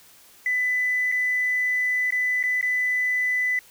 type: tone with dropouts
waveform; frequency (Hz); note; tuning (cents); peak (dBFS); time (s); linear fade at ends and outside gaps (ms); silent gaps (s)
triangle; 1998; B6; +20; -17; 0.46-3.59; 2; 1.117-1.122 / 2.106-2.123 / 2.429-2.437 / 2.612-2.627
effects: tanh soft clip ceiling -18 dBFS + white hiss -52 dBFS RMS until 3.7 s